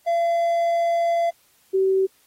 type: tone pair in turn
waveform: triangle / sine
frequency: 680 / 382.6 Hz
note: F5 / G4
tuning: -46 / -42 cents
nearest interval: minor seventh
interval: 996 cents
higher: first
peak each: -16 dBFS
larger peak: neither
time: 0.06-1.31 / 1.73-2.07 s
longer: first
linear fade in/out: 20 ms
effects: white hiss -60 dBFS RMS until 2.26 s + AAC 48 kbps